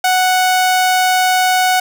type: tone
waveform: sawtooth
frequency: 740 Hz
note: F#5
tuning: in tune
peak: -7 dBFS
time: 0.04-1.8 s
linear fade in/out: 5 ms
effects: none